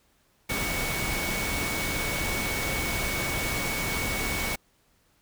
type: tone in noise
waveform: sine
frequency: 2230 Hz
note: C#7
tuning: 10 cents sharp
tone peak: -32 dBFS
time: 0.49-4.56 s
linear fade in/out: 10 ms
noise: pink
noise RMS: -30 dBFS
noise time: 0.49-4.56 s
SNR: -5 dB
effects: pink hiss -66 dBFS RMS until 5.21 s